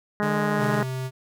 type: harmonic tone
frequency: 207.7 Hz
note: G#3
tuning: in tune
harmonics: 1 / 2 / 3 / 4 / 5 / 6 / 7 / 8 / 9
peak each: -26 / -29 / -31 / -32 / -33 / -34 / -34 / -35 / -36 dBFS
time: 0.2-0.83 s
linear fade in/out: 0 ms
type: tone with vibrato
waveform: sawtooth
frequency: 150 Hz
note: D3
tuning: 37 cents sharp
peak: -24 dBFS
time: 0.22-0.82 s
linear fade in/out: 10 ms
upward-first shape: sine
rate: 18 Hz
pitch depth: 25 cents each way
type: tone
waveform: square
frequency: 130 Hz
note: C3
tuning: 11 cents flat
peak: -28 dBFS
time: 0.57-1.11 s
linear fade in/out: 50 ms
effects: none